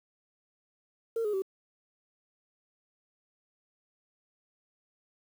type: tone with pitch steps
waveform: sine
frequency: 456.7 / 418.8 / 384 Hz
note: A#4 / G#4 / G4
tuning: -36 / +15 / -36 cents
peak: -26 dBFS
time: 1.16-1.421 s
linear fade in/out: 5 ms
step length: 87 ms
effects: tanh soft clip ceiling -25 dBFS + 9-bit